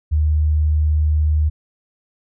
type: tone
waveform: sine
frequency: 76.4 Hz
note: D#2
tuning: 31 cents flat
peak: -13 dBFS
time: 0.11-1.5 s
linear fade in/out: 20 ms
effects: none